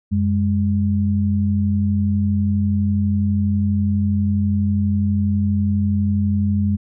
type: tone pair together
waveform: sine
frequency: 92.5 / 204.7 Hz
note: F#2 / G#3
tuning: 0 / -25 cents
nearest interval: octave + major second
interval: 1375 cents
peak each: -18 dBFS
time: 0.11-6.77 s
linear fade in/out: 20 ms
effects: none